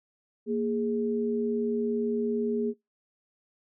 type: tone pair together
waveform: sine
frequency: 232.9 / 415.3 Hz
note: A#3 / G#4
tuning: -1 / 0 cents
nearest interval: minor seventh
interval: 1001 cents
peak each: -28 dBFS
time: 0.46-2.74 s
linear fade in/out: 50 ms
effects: noise-tail reverb RT60 0.2 s tail -24 dB re dry